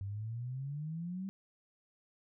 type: exponential sweep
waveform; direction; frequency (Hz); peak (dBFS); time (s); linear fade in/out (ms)
sine; up; 96.2 to 196.6; -37; 0.01-1.29; 0
effects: none